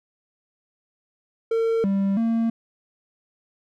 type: tone with pitch steps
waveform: triangle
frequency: 454.2 / 196.4 / 228.3 Hz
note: A#4 / G3 / A#3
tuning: -45 / +4 / -36 cents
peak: -17 dBFS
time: 1.51-2.5 s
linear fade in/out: 5 ms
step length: 330 ms
effects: none